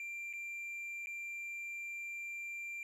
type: tone with dropouts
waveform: triangle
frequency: 2369 Hz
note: D7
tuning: 14 cents sharp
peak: -39 dBFS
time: 0-2.83 s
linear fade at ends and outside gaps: 1 ms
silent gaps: 0.329-0.335 / 1.06-1.07 s
effects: resampled to 32000 Hz